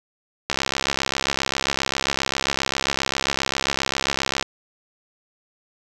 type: click train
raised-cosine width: 0.2 ms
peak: -3 dBFS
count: 266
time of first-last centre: 0.5-4.426 s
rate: 67.5 Hz
effects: none